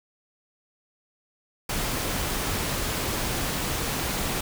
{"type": "noise", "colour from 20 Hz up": "pink", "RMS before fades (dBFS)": -28, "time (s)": [1.69, 4.41], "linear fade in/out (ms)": 5, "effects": []}